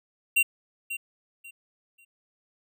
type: tone with echo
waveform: square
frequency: 2755 Hz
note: F7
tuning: 24 cents flat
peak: -19 dBFS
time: 0.36-0.43 s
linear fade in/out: 10 ms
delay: 540 ms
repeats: 3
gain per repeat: -12 dB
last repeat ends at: 2.05 s
effects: none